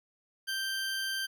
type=tone; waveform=20% pulse; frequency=1568 Hz; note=G6; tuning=in tune; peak=-27 dBFS; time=0.47-1.27 s; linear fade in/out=20 ms; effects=none